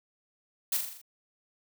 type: noise with echo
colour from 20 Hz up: blue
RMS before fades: -28 dBFS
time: 0.72-0.77 s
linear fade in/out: 5 ms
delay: 41 ms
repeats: 6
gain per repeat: -4 dB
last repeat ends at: 1.016 s
effects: none